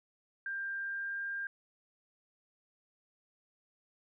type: tone with pitch glide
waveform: sine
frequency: 1590 to 1599.2 Hz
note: G6 to G6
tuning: +24 to +34 cents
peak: -35 dBFS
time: 0.46-1.47 s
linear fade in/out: 2 ms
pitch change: +10 cents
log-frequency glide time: 0.77-1.22 s
effects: none